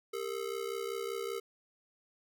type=ring-modulated tone; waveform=square; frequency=430 Hz; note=A4; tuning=40 cents flat; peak=-33 dBFS; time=0.13-1.4 s; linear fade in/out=10 ms; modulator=32.6 Hz; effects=none